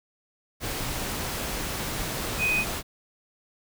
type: tone in noise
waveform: sine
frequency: 2500 Hz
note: D#7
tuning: 8 cents sharp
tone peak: -22 dBFS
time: 2.38-2.65 s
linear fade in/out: 50 ms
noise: pink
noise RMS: -31 dBFS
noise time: 0.6-2.83 s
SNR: +6 dB
effects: none